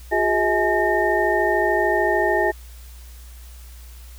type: tone cluster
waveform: sine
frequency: 358.3 / 411.8 / 641 / 845 / 1827 Hz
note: F4 / G#4 / E5 / G#5 / A#6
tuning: +44 / -15 / -49 / +30 / -35 cents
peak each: -23 dBFS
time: 0.11-2.52 s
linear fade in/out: 20 ms
effects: added 60 Hz sine -38 dBFS peak until 4.18 s + white hiss -49 dBFS RMS until 4.18 s